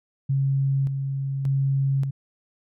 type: tone with tremolo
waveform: sine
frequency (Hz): 136.6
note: C#3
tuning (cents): -25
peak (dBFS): -19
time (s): 0.29-2.11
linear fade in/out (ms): 10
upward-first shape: square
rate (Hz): 0.86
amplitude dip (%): 45
effects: none